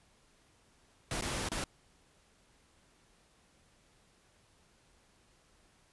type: noise with dropouts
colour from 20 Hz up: pink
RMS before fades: -36 dBFS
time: 1.11-1.64 s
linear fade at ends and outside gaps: 1 ms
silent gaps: 1.211-1.222 / 1.488-1.517 s
effects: pink hiss -67 dBFS RMS until 5.92 s + resampled to 24000 Hz